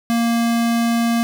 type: tone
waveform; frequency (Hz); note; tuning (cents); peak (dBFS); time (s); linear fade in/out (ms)
square; 232.8; A#3; -2; -16; 0.1-1.23; 0
effects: none